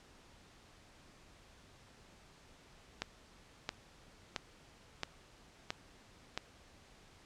click train, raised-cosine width 0.2 ms, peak -18 dBFS, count 6, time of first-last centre 3.02-6.376 s, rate 1.49 Hz, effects pink hiss -61 dBFS RMS until 7.25 s + low-pass 7000 Hz 12 dB/octave

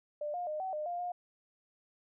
sine tone with pitch steps, 594 / 710 / 611 / 757 / 607 / 701 / 712 Hz, D5 / F5 / D#5 / F#5 / D#5 / F5 / F5, +20 / +28 / -32 / +39 / -43 / +6 / +33 cents, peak -34 dBFS, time 0.21-1.12 s, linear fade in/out 5 ms, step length 130 ms, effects none

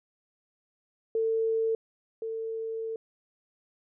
sine tone pair in turn, 448.3 / 448.3 Hz, A4 / A4, +32 / +32 cents, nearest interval unison, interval 0 cents, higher neither, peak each -24 / -31 dBFS, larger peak first, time 1.15-1.75 / 2.22-2.96 s, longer second, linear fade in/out 2 ms, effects none

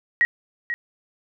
sine tone with echo, 1897 Hz, A#6, 30 cents sharp, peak -14 dBFS, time 0.21-0.25 s, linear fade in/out 0 ms, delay 490 ms, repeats 1, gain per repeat -9 dB, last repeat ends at 0.74 s, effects none

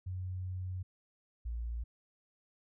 sine tone pair in turn, 92.1 / 58.02 Hz, F#2 / A#1, -7 / -7 cents, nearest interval minor sixth, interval 800 cents, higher first, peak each -36 / -35 dBFS, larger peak second, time 0.06-0.83 / 1.45-1.84 s, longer first, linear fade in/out 10 ms, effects none

